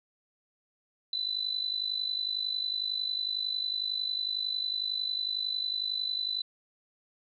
sine tone with amplitude modulation, 4000 Hz, B7, 21 cents sharp, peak -26 dBFS, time 1.13-6.42 s, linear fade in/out 2 ms, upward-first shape sine, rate 51 Hz, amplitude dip 75%, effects none

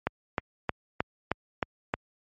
click train, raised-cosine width 0.5 ms, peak -10 dBFS, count 7, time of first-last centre 0.07-1.939 s, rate 3.21 Hz, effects high-pass 60 Hz 12 dB/octave + MP3 32 kbps

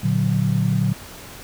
sine chord, Bb augmented, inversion none, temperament equal, 116.54 / 146.83 / 185 Hz, Bb2 / D3 / F#3, 0 / 0 / 0 cents, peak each -21 dBFS, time 0.03-0.93 s, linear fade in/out 10 ms, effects pink hiss -39 dBFS RMS until 1.43 s

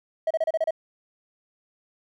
triangle tone bursts, 642 Hz, E5, 46 cents flat, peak -17 dBFS, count 7, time 0.27-0.708 s, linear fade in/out 5 ms, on 36 ms, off 31 ms, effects tanh soft clip ceiling -16 dBFS

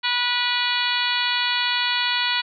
harmonic tone, 487.5 Hz, B4, 23 cents flat, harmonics 2 / 3 / 4 / 5 / 6 / 7 / 8 / 9, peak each -28 / -28 / -28 / -28 / -28 / -28 / -28 / -28 dBFS, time 0.03-2.42 s, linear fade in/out 20 ms, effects none

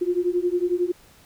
sine beating tone pair, 349.2 / 360.2 Hz, F4 / F#4, 0 / -46 cents, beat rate 11 Hz, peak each -23 dBFS, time 0.01-0.92 s, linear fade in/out 10 ms, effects pink hiss -53 dBFS RMS until 1.25 s

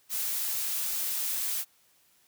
blue noise, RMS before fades -31 dBFS, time 0.09-1.65 s, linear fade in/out 50 ms, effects white hiss -65 dBFS RMS until 2.27 s + high-pass 60 Hz 12 dB/octave

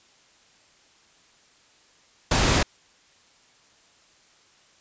pink noise, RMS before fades -20 dBFS, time 2.31-2.63 s, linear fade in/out 5 ms, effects white hiss -58 dBFS RMS until 4.8 s + resampled to 16000 Hz

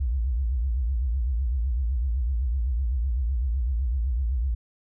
sine tone with vibrato, 61.74 Hz, B1, in tune, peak -22 dBFS, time 0-4.55 s, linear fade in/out 10 ms, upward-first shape triangle, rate 7.9 Hz, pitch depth 250 cents each way, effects none

